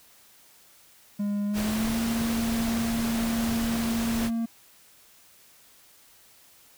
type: tone with pitch glide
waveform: triangle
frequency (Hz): 204.4 to 229.4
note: G#3 to A#3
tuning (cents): -27 to -28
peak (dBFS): -23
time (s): 1.19-4.46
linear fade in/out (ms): 10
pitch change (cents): +199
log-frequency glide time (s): 1.47-1.98
type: noise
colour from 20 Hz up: pink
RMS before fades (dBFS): -33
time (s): 1.53-4.31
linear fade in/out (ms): 50
effects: white hiss -56 dBFS RMS until 6.77 s